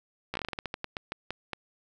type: slowing click train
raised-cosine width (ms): 0.3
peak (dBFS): -17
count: 16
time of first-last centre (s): 0.34-1.533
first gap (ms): 14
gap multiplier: 1.22
effects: none